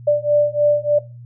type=beating tone pair; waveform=sine; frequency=587.3 / 590.6 Hz; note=D5 / D5; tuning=0 / +10 cents; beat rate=3.3 Hz; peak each=-16 dBFS; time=0.07-0.99 s; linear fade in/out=10 ms; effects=noise-tail reverb RT60 0.3 s tail -18 dB re dry + added 120 Hz sine -35 dBFS peak until 1.25 s